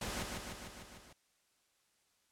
pink noise with echo, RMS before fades -40 dBFS, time 0.01-0.23 s, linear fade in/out 5 ms, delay 150 ms, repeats 6, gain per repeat -3 dB, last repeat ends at 1.13 s, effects white hiss -75 dBFS RMS until 2.31 s + low-pass 10000 Hz 12 dB/octave

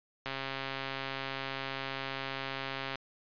click train, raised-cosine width 0.3 ms, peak -20 dBFS, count 365, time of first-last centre 0.26-2.956 s, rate 135 Hz, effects resampled to 11025 Hz

